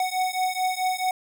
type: beating tone pair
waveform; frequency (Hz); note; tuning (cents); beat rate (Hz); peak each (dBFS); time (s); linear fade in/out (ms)
square; 740 / 744.6; F#5 / F#5; 0 / +11; 4.6; -27; 0-1.11; 2
effects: none

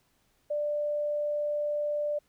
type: tone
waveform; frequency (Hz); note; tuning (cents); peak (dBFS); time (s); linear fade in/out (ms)
sine; 591; D5; +11; -27; 0.5-2.19; 10
effects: pink hiss -70 dBFS RMS until 2.28 s

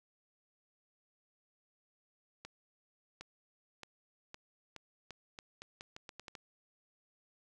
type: accelerating click train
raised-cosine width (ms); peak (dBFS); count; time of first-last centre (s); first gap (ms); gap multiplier
0.2; -29; 14; 2.45-6.352; 760; 0.82
effects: none

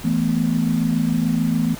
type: chord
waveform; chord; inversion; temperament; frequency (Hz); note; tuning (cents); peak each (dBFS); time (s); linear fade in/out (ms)
sine; E suspended fourth; none; equal; 164.81 / 220 / 246.9; E3 / A3 / B3; 0 / 0 / 0; -21; 0.04-1.75; 10
effects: pink hiss -37 dBFS RMS until 1.79 s

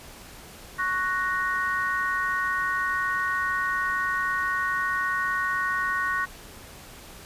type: chord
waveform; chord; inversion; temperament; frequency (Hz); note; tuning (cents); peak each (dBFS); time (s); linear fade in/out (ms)
sine; F# major; second; equal; 1108.7 / 1480 / 1864.7; C#6 / F#6 / A#6; 0 / 0 / 0; -28; 0.78-6.26; 20
effects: pink hiss -45 dBFS RMS until 7.25 s + resampled to 32000 Hz

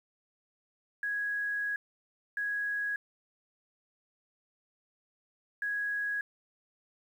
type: tone bursts at uneven times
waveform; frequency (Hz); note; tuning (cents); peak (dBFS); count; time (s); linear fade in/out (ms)
sine; 1661.2; G#6; 0; -30; 3; 1.03-1.76 / 2.37-2.96 / 5.62-6.21; 2
effects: 10-bit

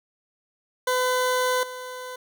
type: tone with level steps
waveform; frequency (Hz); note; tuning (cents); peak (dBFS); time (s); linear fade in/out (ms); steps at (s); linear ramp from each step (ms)
20% pulse; 505; B4; +39; -16 / -29; 0.87-2.16; 5; 1.63; 2
effects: none

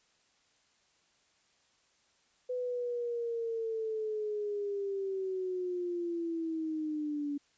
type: linear sweep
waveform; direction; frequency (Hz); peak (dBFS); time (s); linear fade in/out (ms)
sine; down; 502 to 285.2; -32; 2.49-7.38; 10
effects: white hiss -70 dBFS RMS until 7.57 s + resampled to 16000 Hz

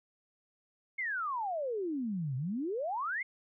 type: exponential two-way sweep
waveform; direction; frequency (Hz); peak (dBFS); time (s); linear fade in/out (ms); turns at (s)
sine; down then up; 2199 to 123.47 to 2199; -32; 0.98-3.23; 10; 2.36
effects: none

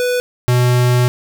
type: tone pair in turn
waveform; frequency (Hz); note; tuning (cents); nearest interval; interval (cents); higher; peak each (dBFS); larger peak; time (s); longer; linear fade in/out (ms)
square; 494.6 / 123.65; B4 / B2; +3 / +3; 2 octaves; 2400; first; -15 / -11; second; 0-0.2 / 0.48-1.08; second; 0
effects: none

